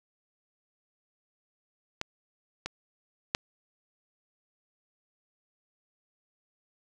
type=clicks; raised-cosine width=0.2 ms; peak=-14 / -16 / -8 dBFS; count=3; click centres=2.014 / 2.66 / 3.349 s; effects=none

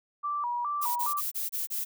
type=tone with vibrato; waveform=sine; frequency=1061 Hz; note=C6; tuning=24 cents sharp; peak=-28 dBFS; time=0.23-1.21 s; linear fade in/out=20 ms; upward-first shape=square; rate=2.4 Hz; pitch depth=170 cents each way
type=noise bursts; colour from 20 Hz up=violet; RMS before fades=-32 dBFS; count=6; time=0.81-1.85 s; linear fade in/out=20 ms; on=150 ms; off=28 ms
effects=none

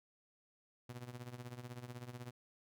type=tone with tremolo; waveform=sawtooth; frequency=122.5 Hz; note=B2; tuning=14 cents flat; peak=-39 dBFS; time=0.89-2.31 s; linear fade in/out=5 ms; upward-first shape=triangle; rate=16 Hz; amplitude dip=85%; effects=none

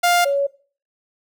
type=tone pair in turn; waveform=sawtooth / sine; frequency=702 / 560.4 Hz; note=F5 / C#5; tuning=+9 / +19 cents; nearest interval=major third; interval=390 cents; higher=first; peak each=-10 / -16 dBFS; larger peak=first; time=0.03-0.25 / 0.25-0.47 s; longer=neither; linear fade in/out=10 ms; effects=noise-tail reverb RT60 0.4 s tail -18 dB re dry

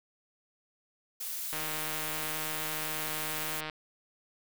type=noise; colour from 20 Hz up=blue; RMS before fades=-37 dBFS; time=1.2-3.61 s; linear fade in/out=10 ms
type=click train; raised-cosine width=0.3 ms; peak=-21 dBFS; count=337; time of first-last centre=1.53-3.698 s; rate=155 Hz
effects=none

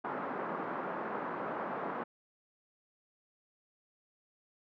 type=band-pass noise; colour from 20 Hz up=white; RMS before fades=-38 dBFS; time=0.04-2.04 s; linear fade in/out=10 ms; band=180 to 1300 Hz; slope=24 dB/octave; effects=none

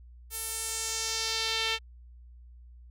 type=tone with band-pass filter sweep; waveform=sawtooth; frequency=447.5 Hz; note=A4; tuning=29 cents sharp; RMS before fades=-32 dBFS; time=0.3-1.79 s; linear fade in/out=50 ms; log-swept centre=12000 to 3100 Hz; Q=1.9; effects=added 60 Hz sine -48 dBFS peak until 2.9 s

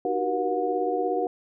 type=tone cluster; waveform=sine; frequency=310.4 / 366.6 / 383.4 / 477.7 / 724 Hz; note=D#4 / F#4 / G4 / A#4 / F#5; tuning=-4 / -16 / -38 / +42 / -38 cents; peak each=-32 / -33 / -29 / -28 / -28 dBFS; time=0.05-1.27 s; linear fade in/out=2 ms; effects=none

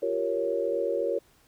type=chord; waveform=sine; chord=G half-diminished seventh; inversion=third; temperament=equal; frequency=349.2 / 392 / 466.2 / 554.4 Hz; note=F4 / G4 / Bb4 / Db5; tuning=0 / 0 / 0 / 0 cents; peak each=-33 / -33 / -29 / -29 dBFS; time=0.02-1.19 s; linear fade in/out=10 ms; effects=pink hiss -62 dBFS RMS until 1.47 s

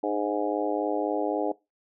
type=harmonic tone with a mistuned harmonic; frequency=103.83 Hz; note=G#2; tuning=in tune; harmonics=3 / 4 / 5 / 6 / 7 / 8; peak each=-30 / -31 / -32 / -33 / -33 / -34 dBFS; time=0.03-1.52 s; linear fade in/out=5 ms; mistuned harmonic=3; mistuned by=-32 cents; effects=noise-tail reverb RT60 0.2 s tail -19 dB re dry

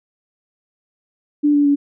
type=tone with pitch steps; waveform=sine; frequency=293.7 / 289.3 / 285 Hz; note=D4 / D4 / C#4; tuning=0 / -26 / +48 cents; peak=-11 dBFS; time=1.43-1.76 s; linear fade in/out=20 ms; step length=110 ms; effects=none

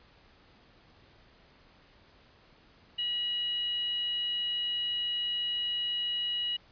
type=tone with frequency modulation; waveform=sine; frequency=2903 Hz; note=F#7; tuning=34 cents flat; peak=-29 dBFS; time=2.98-6.57 s; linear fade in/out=10 ms; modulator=980 Hz; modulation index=0.23; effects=pink hiss -60 dBFS RMS until 6.71 s + resampled to 11025 Hz

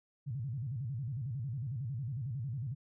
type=tone with vibrato; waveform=sine; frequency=126.1 Hz; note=B2; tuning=36 cents sharp; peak=-35 dBFS; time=0.26-2.75 s; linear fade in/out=20 ms; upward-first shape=square; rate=11 Hz; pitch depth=200 cents each way; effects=none

